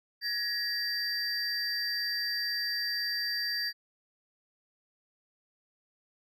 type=tone cluster; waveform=triangle; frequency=1683 / 1884 / 4682 Hz; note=G#6 / A#6 / D8; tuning=+23 / +18 / -6 cents; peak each=-36 / -36 / -30 dBFS; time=0.21-3.73 s; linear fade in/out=50 ms; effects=none